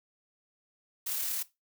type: noise with amplitude modulation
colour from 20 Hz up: blue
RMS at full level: -32 dBFS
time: 1.06-1.43 s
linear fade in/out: 10 ms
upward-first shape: sine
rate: 36.5 Hz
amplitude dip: 25%
effects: noise-tail reverb RT60 0.2 s tail -17 dB re dry